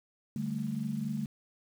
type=chord; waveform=sine; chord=D suspended fourth; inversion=none; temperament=equal; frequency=146.83 / 196 / 220 Hz; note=D3 / G3 / A3; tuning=0 / 0 / 0 cents; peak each=-37 / -37 / -34 dBFS; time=0.36-1.26 s; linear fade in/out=2 ms; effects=9-bit